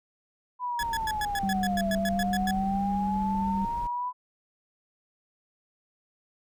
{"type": "linear two-way sweep", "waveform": "sine", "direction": "down then up", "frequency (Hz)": [1000, 659.3, 1000], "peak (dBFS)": -28, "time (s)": [0.59, 4.13], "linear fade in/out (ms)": 50, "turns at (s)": 1.92}
{"type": "tone bursts", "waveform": "sawtooth", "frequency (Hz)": 1697, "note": "G#6", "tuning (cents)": 37, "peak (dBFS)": -26, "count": 13, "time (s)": [0.79, 2.51], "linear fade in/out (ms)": 2, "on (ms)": 40, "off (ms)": 100}
{"type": "noise", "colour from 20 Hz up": "brown", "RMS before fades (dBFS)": -40, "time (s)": [0.8, 3.87], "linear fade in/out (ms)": 2}
{"type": "tone", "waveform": "sine", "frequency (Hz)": 195.4, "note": "G3", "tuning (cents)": -5, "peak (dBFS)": -27, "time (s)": [1.43, 3.65], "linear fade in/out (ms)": 2}
{"effects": []}